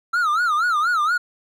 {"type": "tone with vibrato", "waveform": "triangle", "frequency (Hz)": 1318.5, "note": "E6", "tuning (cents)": 0, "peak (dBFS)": -15, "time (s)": [0.13, 1.18], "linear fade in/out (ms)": 10, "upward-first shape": "sine", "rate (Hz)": 4.2, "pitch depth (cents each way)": 180, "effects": []}